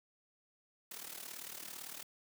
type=noise with amplitude modulation; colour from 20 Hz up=white; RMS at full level=-44 dBFS; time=0.91-2.03 s; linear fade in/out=5 ms; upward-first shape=sine; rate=37.8 Hz; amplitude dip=75%; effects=high-pass 150 Hz 12 dB/octave